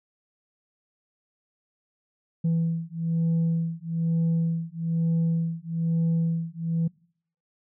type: beating tone pair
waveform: sine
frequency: 164.81 / 165.91 Hz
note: E3 / E3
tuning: 0 / +11 cents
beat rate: 1.1 Hz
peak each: -24 dBFS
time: 2.44-6.88 s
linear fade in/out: 10 ms
effects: noise-tail reverb RT60 0.6 s tail -26 dB re dry + tanh soft clip ceiling -19 dBFS